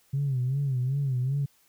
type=tone with vibrato; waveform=sine; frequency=133.2 Hz; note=C3; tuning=31 cents sharp; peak=-23 dBFS; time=0.13-1.46 s; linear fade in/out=10 ms; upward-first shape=sine; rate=2.6 Hz; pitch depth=120 cents each way; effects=tanh soft clip ceiling -20 dBFS + white hiss -64 dBFS RMS until 1.68 s